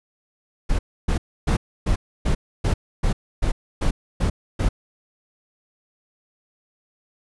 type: noise bursts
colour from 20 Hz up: brown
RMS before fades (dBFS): -19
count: 11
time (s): 0.69-4.69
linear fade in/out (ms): 10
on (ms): 100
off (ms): 290
effects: resampled to 24000 Hz